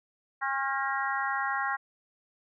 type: harmonic tone with a mistuned harmonic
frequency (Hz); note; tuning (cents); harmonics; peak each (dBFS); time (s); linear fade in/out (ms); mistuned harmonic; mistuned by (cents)
270.6; C#4; -42; 3 / 4 / 5 / 6 / 7; -33 / -33 / -34 / -35 / -35; 0.41-1.77; 20; 5; +43
effects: none